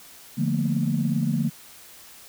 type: chord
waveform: sine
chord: Bb major seventh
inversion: first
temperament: equal with one note detuned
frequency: 146.83 / 174.61 / 220 / 237.4 Hz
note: D3 / F3 / A3 / Bb3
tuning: 0 / 0 / 0 / +32 cents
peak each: -25 / -27 / -26 / -27 dBFS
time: 0.37-1.5 s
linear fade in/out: 20 ms
effects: tanh soft clip ceiling -11 dBFS + white hiss -47 dBFS RMS until 2.28 s